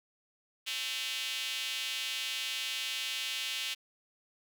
square tone with high-pass filter, 120 Hz, B2, 49 cents flat, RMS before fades -36 dBFS, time 0.66-3.75 s, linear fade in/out 20 ms, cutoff 3000 Hz, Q 2.9, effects none

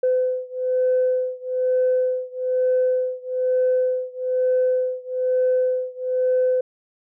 sine beating tone pair, 508 / 509.1 Hz, B4 / C5, +49 / -47 cents, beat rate 1.1 Hz, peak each -20 / -21 dBFS, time 0.03-6.61 s, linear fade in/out 5 ms, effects tanh soft clip ceiling -12 dBFS

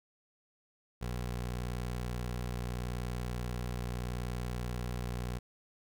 20% pulse tone, 60.8 Hz, B1, 26 cents flat, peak -30 dBFS, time 1.01-5.39 s, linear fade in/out 10 ms, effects none

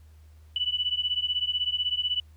sine beating tone pair, 2960 / 2976 Hz, F#7 / F#7, 0 / +9 cents, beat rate 16 Hz, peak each -28 dBFS, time 0.56-2.2 s, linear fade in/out 2 ms, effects added 77 Hz sine -49 dBFS peak until 2.36 s + pink hiss -66 dBFS RMS until 2.36 s

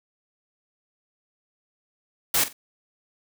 white noise with echo, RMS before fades -21 dBFS, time 2.34-2.44 s, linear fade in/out 5 ms, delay 45 ms, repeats 2, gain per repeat -13 dB, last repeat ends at 2.53 s, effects none

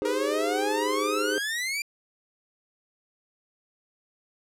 triangle chord, Ab major seventh, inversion second, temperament just, 311.5 / 389.3 / 415.3 / 519.1 Hz, Eb4 / G4 / Ab4 / C5, +2 / -12 / 0 / -14 cents, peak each -30 / -33 / -27 / -30 dBFS, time 0.02-1.38 s, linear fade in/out 0 ms
sawtooth exponential sweep, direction up, 465.7 to 2396 Hz, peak -24 dBFS, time 0.05-1.82 s, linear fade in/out 2 ms
effects low-pass 12000 Hz 12 dB/octave

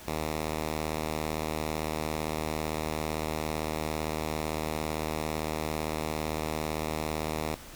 5% pulse tone, 77.78 Hz, D#2, in tune, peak -19 dBFS, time 0.07-7.55 s, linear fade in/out 10 ms, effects pink hiss -47 dBFS RMS until 7.75 s

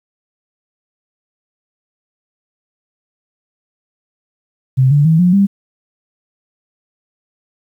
sine tone with pitch steps, 130.8 / 145.13 / 161.03 / 178.68 / 198.26 Hz, C3 / D3 / E3 / F3 / G3, 0 / -20 / -40 / +40 / +20 cents, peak -7 dBFS, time 4.77-5.47 s, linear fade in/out 20 ms, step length 140 ms, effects 8-bit

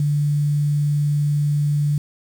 sine tone, 146.6 Hz, D3, 3 cents flat, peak -16 dBFS, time 0-1.98 s, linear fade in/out 2 ms, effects 7-bit

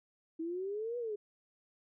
sine exponential two-way sweep, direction up then down, 318.5 to 491.3 to 405.1 Hz, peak -35 dBFS, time 0.39-1.16 s, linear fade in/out 10 ms, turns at 0.98 s, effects none

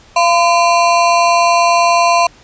square ring-modulated tone, 853 Hz, G#5, 46 cents sharp, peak -6 dBFS, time 0.16-2.27 s, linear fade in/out 5 ms, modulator 165 Hz, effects pink hiss -44 dBFS RMS until 2.43 s + resampled to 16000 Hz

